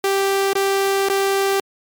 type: tone with dropouts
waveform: sawtooth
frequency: 392 Hz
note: G4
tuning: in tune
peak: -12 dBFS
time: 0.04-1.6 s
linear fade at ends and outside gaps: 2 ms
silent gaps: 0.532-0.553 / 1.087-1.098 s
effects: MP3 96 kbps